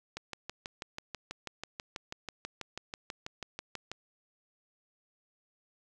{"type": "click train", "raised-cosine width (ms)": 0.2, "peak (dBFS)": -21, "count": 24, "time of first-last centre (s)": [0.17, 3.916], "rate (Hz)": 6.14, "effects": []}